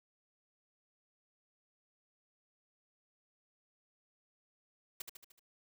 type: noise with echo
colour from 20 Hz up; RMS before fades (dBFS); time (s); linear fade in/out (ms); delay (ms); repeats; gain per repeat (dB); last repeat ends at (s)
white; -41; 5-5.02; 5; 75; 5; -5; 5.395
effects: none